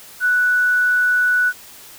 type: tone with quantisation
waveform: sine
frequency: 1480 Hz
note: F#6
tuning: in tune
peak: -13 dBFS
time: 0.2-1.53 s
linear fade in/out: 50 ms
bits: 7
effects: white hiss -41 dBFS RMS until 1.98 s